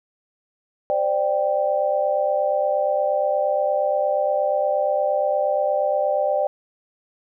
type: chord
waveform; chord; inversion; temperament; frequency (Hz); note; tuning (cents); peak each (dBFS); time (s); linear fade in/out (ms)
sine; C suspended second; none; equal with one note detuned; 523.3 / 591.8 / 784; C5 / D5 / G5; 0 / +13 / 0; -25 / -20 / -24; 0.9-6.47; 0
effects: none